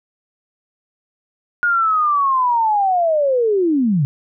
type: linear sweep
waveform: sine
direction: down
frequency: 1440 to 130 Hz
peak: -13 dBFS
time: 1.63-4.05 s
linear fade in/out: 0 ms
effects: none